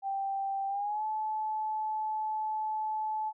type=tone with pitch glide; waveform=sine; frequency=784 to 864.9 Hz; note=G5 to A5; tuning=0 to -30 cents; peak=-30 dBFS; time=0.02-3.33 s; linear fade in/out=50 ms; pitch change=+170 cents; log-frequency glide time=0.68-1.04 s; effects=none